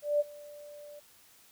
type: tone with ADSR envelope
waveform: sine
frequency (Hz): 587.3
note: D5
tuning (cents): 0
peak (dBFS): -22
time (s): 0.02-1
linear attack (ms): 180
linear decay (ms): 28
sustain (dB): -23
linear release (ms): 13
effects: white hiss -60 dBFS RMS until 1.51 s